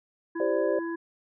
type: harmonic tone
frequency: 334.4 Hz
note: E4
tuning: 25 cents sharp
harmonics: 1 / 3 / 5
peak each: -30 / -40 / -40 dBFS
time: 0.35-0.96 s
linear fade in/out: 10 ms
type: chord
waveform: sine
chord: G suspended fourth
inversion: none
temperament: just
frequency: 392 / 522.7 / 588 Hz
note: G4 / C5 / D5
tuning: 0 / -2 / +2 cents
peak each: -28 dBFS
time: 0.4-0.79 s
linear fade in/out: 2 ms
effects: none